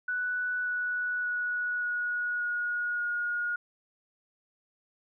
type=tone with pitch steps; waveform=sine; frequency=1483 / 1473.6 / 1464.3 / 1455 / 1445.8 / 1436.6 Hz; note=F#6 / F#6 / F#6 / F#6 / F#6 / F6; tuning=+4 / -7 / -18 / -29 / -40 / +48 cents; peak=-28 dBFS; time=0.08-3.56 s; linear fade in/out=5 ms; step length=580 ms; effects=none